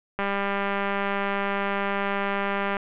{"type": "click train", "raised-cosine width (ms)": 0.5, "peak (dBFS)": -12, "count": 514, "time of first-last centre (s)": [0.19, 2.768], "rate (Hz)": 199, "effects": ["resampled to 8000 Hz", "8-bit"]}